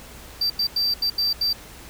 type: tone bursts at uneven times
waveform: triangle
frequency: 4676 Hz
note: D8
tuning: 8 cents flat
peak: -18 dBFS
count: 6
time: 0.41-0.5 / 0.59-0.67 / 0.76-0.94 / 1.02-1.1 / 1.18-1.33 / 1.41-1.53 s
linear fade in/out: 5 ms
effects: added 60 Hz sine -47 dBFS peak until 1.89 s + pink hiss -43 dBFS RMS until 1.89 s